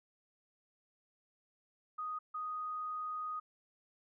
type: tone bursts at uneven times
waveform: sine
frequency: 1244.5 Hz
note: D#6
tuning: in tune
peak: -37 dBFS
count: 2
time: 1.98-2.19 / 2.34-3.4 s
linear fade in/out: 10 ms
effects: none